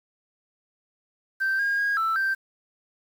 sine tone with pitch steps, 1561 / 1623 / 1635 / 1326 / 1567 Hz, G6 / G#6 / G#6 / E6 / G6, -8 / -40 / -28 / +10 / -1 cents, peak -20 dBFS, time 1.4-2.35 s, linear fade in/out 20 ms, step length 190 ms, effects tanh soft clip ceiling -19 dBFS + 8-bit

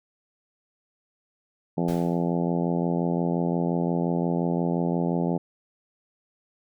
harmonic tone, 85.7 Hz, F2, 32 cents flat, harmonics 2 / 3 / 4 / 5 / 6 / 7 / 8 / 9 / 10, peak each -25 / -29 / -31 / -33 / -35 / -36 / -37 / -38 / -39 dBFS, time 1.77-5.38 s, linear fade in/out 10 ms
pink noise with exponential decay, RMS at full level -38 dBFS, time 1.88-2.39 s, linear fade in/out 5 ms, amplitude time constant 110 ms
effects none

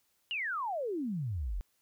sine exponential sweep, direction down, 2960 to 39 Hz, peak -32 dBFS, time 0.31-1.61 s, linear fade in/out 0 ms, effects white hiss -74 dBFS RMS until 1.81 s

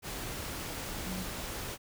sine tone in noise, 185 Hz, F#3, in tune, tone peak -37 dBFS, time 1.04-1.26 s, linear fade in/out 50 ms, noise pink, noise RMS -39 dBFS, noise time 0.02-1.78 s, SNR -1 dB, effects none

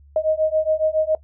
sine beating tone pair, 622.3 / 629.5 Hz, D#5 / D#5, 0 / +20 cents, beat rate 7.2 Hz, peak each -20 dBFS, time 0.16-1.15 s, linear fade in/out 2 ms, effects noise-tail reverb RT60 0.1 s tail -18 dB re dry + added 71 Hz sine -46 dBFS peak until 1.23 s

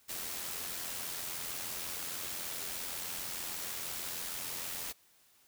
white noise with amplitude modulation, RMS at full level -38 dBFS, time 0.08-4.93 s, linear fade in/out 20 ms, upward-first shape sine, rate 86.4 Hz, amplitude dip 40%, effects white hiss -66 dBFS RMS until 5.47 s

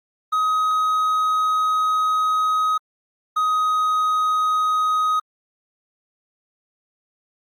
triangle tone pair in turn, 1262 / 1255.8 Hz, D#6 / D#6, +24 / +16 cents, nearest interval unison, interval 8 cents, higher first, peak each -15 dBFS, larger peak neither, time 0.32-2.78 / 3.36-5.2 s, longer first, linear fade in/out 10 ms, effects Opus 32 kbps

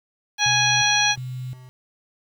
harmonic tone, 830.6 Hz, G#5, in tune, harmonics 1 / 2 / 3 / 4 / 5 / 7, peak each -24 / -23 / -23 / -24 / -24 / -24 dBFS, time 0.38-1.16 s, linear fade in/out 50 ms
sine tone with tremolo, 127.3 Hz, C3, 47 cents flat, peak -28 dBFS, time 0.46-1.69 s, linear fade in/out 0 ms, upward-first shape square, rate 1.4 Hz, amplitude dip 75%
effects 8-bit

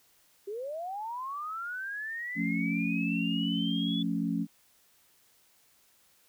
sine linear sweep, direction up, 384.3 to 3451 Hz, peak -34 dBFS, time 0.47-4.03 s, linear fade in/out 10 ms
sine chord, F augmented, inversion none, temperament equal, 174.61 / 220 / 277.2 Hz, F3 / A3 / C#4, 0 / 0 / 0 cents, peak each -32 dBFS, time 2.35-4.47 s, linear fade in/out 50 ms
effects white hiss -65 dBFS RMS until 6.28 s

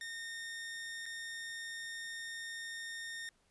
sawtooth tone with dropouts, 1833 Hz, A#6, 30 cents flat, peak -38 dBFS, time 0.01-3.29 s, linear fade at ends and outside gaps 1 ms, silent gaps 1.057-1.062 s, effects pink hiss -73 dBFS RMS until 3.5 s + resampled to 24000 Hz

